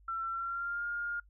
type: tone with pitch glide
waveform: sine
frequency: 1347 to 1414.8 Hz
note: E6 to F6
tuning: +37 to +22 cents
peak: -33 dBFS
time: 0.08-1.2 s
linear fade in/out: 5 ms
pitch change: +85 cents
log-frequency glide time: 0.28-0.85 s
effects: noise-tail reverb RT60 0.1 s tail -24 dB re dry + added 50 Hz sine -58 dBFS peak until 1.29 s